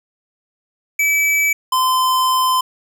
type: tone pair in turn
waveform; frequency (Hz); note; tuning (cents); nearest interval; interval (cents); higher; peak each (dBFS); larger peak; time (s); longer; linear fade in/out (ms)
square; 2300 / 1028.7; D7 / C6; -37 / -30; octave + major second; 1393; first; -14; neither; 0.99-1.53 / 1.72-2.61; second; 5
effects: none